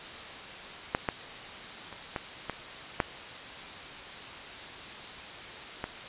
clicks, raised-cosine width 0.5 ms, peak -10 / -12 / -27 / -16 / -17 / -9 / -17 dBFS, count 7, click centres 0.949 / 1.088 / 1.927 / 2.162 / 2.497 / 3.002 / 5.841 s, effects white hiss -42 dBFS RMS until 6.08 s + resampled to 8000 Hz

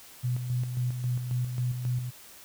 sine tone with tremolo, 124.1 Hz, B2, 9 cents sharp, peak -25 dBFS, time 0.23-2.11 s, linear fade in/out 20 ms, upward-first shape square, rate 3.7 Hz, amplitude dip 50%, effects white hiss -50 dBFS RMS until 2.44 s

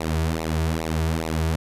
sawtooth tone with flanger, 80.3 Hz, E2, 45 cents flat, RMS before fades -24 dBFS, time 0-1.56 s, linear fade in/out 5 ms, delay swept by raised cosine 0.61 to 3.91 ms, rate 2.4 Hz, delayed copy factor -0.9, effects resampled to 32000 Hz

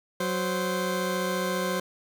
20% pulse tone pair together, 185 / 520.5 Hz, F#3 / C5, 0 / -9 cents, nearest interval octave + tritone, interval 1791 cents, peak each -24 / -24 dBFS, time 0.2-1.8 s, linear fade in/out 5 ms, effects none

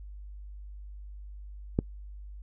click, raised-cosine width 3 ms, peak -11 dBFS, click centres 1.789 s, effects noise-tail reverb RT60 0.1 s tail -25 dB re dry + added 50 Hz sine -41 dBFS peak until 2.42 s

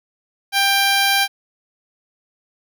10% pulse tone, 791 Hz, G5, 15 cents sharp, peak -6 dBFS, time 0.52-1.28 s, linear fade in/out 50 ms, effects none

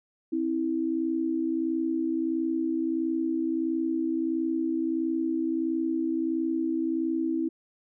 sine tone pair together, 264.4 / 325.9 Hz, C4 / E4, +18 / -20 cents, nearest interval major third, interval 362 cents, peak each -30 / -26 dBFS, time 0.32-7.49 s, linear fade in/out 10 ms, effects none

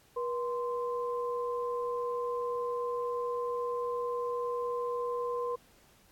sine tone pair together, 482.8 / 1039 Hz, B4 / C6, -39 / -12 cents, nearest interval octave + minor second, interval 1327 cents, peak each -32 / -36 dBFS, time 0.16-5.56 s, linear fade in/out 10 ms, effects pink hiss -63 dBFS RMS until 6.11 s + AAC 64 kbps

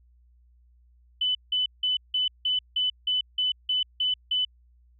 sine tone bursts, 3005 Hz, F#7, 26 cents sharp, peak -22 dBFS, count 11, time 1.21-4.45 s, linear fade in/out 5 ms, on 140 ms, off 170 ms, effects added 60 Hz sine -56 dBFS peak until 4.99 s

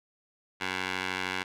15% pulse tone with band-pass filter, 93 Hz, F#2, 9 cents sharp, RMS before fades -33 dBFS, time 0.6-1.44 s, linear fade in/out 20 ms, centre 2200 Hz, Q 1.2, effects none

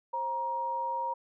sine tone pair together, 530 / 944.4 Hz, C5 / A#5, +22 / +22 cents, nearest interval minor seventh, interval 1000 cents, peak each -39 / -30 dBFS, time 0.13-1.14 s, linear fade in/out 10 ms, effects none

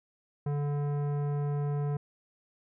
sine tone with tanh clipping, 144.8 Hz, D3, 24 cents flat, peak -30 dBFS, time 0.46-1.97 s, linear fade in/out 5 ms, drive 15 dB, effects none

